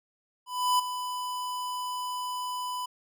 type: tone with ADSR envelope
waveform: square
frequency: 997 Hz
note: B5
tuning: 16 cents sharp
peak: -21 dBFS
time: 0.46-2.86 s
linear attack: 330 ms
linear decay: 11 ms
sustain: -11 dB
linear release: 8 ms
effects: none